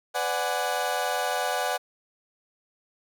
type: chord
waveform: 30% pulse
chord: G# half-diminished seventh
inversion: first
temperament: equal with one note detuned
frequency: 501.9 / 587.3 / 740 / 830.6 Hz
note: B4 / D5 / F#5 / G#5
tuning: +28 / 0 / 0 / 0 cents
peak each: -30 / -29 / -26 / -30 dBFS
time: 0.14-1.78 s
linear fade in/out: 20 ms
effects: none